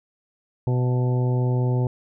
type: harmonic tone with a mistuned harmonic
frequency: 125.2 Hz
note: B2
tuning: 24 cents sharp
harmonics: 1 / 2 / 3 / 4 / 5 / 6 / 7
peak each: -19 / -31 / -30 / -34 / -39 / -41 / -37 dBFS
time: 0.67-1.87 s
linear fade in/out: 2 ms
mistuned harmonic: 6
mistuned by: -39 cents
effects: none